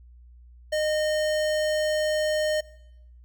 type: tone with notch filter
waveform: square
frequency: 613 Hz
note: D#5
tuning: 26 cents flat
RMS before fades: -25 dBFS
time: 0.72-2.61 s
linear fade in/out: 10 ms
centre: 12000 Hz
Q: 1.1
effects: noise-tail reverb RT60 0.8 s tail -20 dB re dry + added 60 Hz sine -47 dBFS peak until 3.24 s